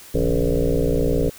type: tone with frequency modulation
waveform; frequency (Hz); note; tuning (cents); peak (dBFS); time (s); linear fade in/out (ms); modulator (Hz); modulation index
sine; 220; A3; 0; -16; 0.14-1.3; 10; 59.7; 5.3
effects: white hiss -43 dBFS RMS until 1.38 s